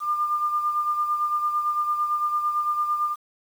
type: beating tone pair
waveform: sine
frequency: 1200 / 1208.9 Hz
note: D6 / D6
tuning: +37 / +50 cents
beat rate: 8.9 Hz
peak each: -22 / -31 dBFS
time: 0-3.16 s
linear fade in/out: 50 ms
effects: 8-bit